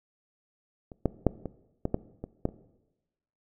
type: clicks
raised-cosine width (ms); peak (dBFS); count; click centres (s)
2; -30 / -10 / -7 / -20 / -14 / -12 / -22 / -12 / -30; 9; 0.918 / 1.057 / 1.267 / 1.457 / 1.854 / 1.944 / 2.24 / 2.454 / 2.489
effects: noise-tail reverb RT60 1.0 s tail -18 dB re dry